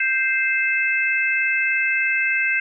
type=harmonic tone; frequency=523.3 Hz; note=C5; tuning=in tune; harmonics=3 / 4 / 5; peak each=-22 / -22 / -22 dBFS; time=0-2.6 s; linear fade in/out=5 ms; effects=none

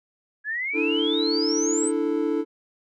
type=exponential sweep; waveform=sine; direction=up; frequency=1660 to 8520 Hz; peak=-25 dBFS; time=0.44-1.92 s; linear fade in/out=50 ms
type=chord; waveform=triangle; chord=D suspended second; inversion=none; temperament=equal; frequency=293.7 / 329.6 / 440 Hz; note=D4 / E4 / A4; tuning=0 / 0 / 0 cents; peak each=-24 dBFS; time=0.73-2.45 s; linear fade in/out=50 ms
effects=none

